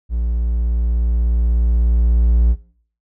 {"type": "tone with level ramp", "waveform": "triangle", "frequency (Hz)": 58.27, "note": "A#1", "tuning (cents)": 0, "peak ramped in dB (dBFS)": [-15, -8], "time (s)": [0.09, 2.56], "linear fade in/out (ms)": 50, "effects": ["noise-tail reverb RT60 0.5 s tail -18 dB re dry"]}